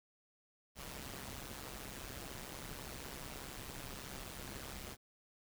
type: noise with amplitude modulation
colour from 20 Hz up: pink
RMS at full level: -44 dBFS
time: 0.75-4.97 s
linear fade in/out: 50 ms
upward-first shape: sine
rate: 135 Hz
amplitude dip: 80%
effects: none